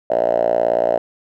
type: tone with band-pass filter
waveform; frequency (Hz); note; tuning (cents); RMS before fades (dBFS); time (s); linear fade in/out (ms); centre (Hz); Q
5% pulse; 58.3; A#1; +1; -17; 0.1-0.98; 5; 620; 7.3
effects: none